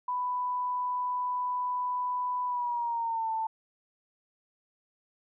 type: tone with pitch glide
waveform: sine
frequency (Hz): 993 to 889.8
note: B5 to A5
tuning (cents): +9 to +19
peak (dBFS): -28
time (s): 0.08-3.47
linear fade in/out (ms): 5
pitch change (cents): -190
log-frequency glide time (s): 2.46-3.31
effects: none